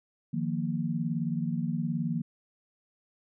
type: chord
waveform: sine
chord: Eb suspended second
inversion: none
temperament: equal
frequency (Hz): 155.56 / 174.61 / 233.1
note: Eb3 / F3 / Bb3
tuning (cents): 0 / 0 / 0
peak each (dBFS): -32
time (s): 0.33-2.22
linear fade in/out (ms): 10
effects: none